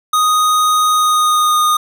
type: tone with pitch glide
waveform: square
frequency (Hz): 1244.5 to 1229.5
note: D#6 to D#6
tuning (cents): 0 to -21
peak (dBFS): -11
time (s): 0.13-1.77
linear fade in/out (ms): 5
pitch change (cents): -21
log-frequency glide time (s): 0.94-1.57
effects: none